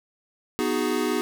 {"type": "chord", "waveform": "square", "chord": "G# minor seventh", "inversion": "first", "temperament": "equal", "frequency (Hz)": [246.9, 311.1, 370, 415.3], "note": ["B3", "D#4", "F#4", "G#4"], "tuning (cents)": [0, 0, 0, 0], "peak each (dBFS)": -29, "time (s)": [0.59, 1.21], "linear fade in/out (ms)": 0, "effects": []}